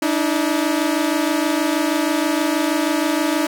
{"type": "tone pair together", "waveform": "sawtooth", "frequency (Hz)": [293.7, 320], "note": ["D4", "D#4"], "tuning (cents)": [0, 49], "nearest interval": "minor second", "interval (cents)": 149, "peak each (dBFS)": [-16, -16], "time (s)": [0.02, 3.47], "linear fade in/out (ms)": 5, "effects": []}